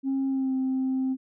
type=tone with pitch glide; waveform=sine; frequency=269.5 to 262.1 Hz; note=C#4 to C4; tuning=-49 to +3 cents; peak=-22 dBFS; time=0.03-1.17 s; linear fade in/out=50 ms; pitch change=-48 cents; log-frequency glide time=0.27-0.54 s; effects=tanh soft clip ceiling -21 dBFS